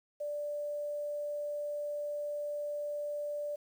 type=tone with quantisation; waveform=sine; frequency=587.3 Hz; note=D5; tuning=in tune; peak=-34 dBFS; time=0.2-3.56 s; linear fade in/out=10 ms; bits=10; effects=none